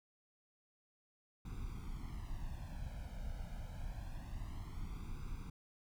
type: noise with flanger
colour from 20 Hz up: brown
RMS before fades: -44 dBFS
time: 1.45-5.5 s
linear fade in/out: 5 ms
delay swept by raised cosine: 0.82 to 1.34 ms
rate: 0.26 Hz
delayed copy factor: +0.9
effects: none